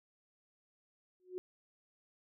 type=tone with exponential growth; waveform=sine; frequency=365.8 Hz; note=F#4; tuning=20 cents flat; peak=-34 dBFS; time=1.2-1.38 s; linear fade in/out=0 ms; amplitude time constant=37 ms; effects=none